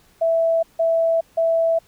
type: tone bursts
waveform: sine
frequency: 659.3 Hz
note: E5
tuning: in tune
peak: -15 dBFS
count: 3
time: 0.21-1.79 s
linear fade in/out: 10 ms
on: 420 ms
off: 160 ms
effects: pink hiss -56 dBFS RMS until 1.87 s